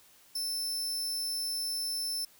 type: tone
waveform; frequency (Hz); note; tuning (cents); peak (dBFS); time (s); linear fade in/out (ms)
sawtooth; 5300; E8; +9; -29; 0.35-2.25; 5
effects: white hiss -60 dBFS RMS until 2.39 s